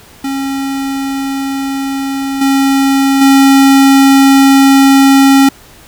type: tone with level steps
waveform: square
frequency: 272.5 Hz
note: C#4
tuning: 29 cents flat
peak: -15 / -8 / -4 dBFS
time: 0.24-5.49 s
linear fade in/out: 5 ms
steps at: 2.41 / 3.21 s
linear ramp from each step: 5 ms
effects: pink hiss -39 dBFS RMS until 5.87 s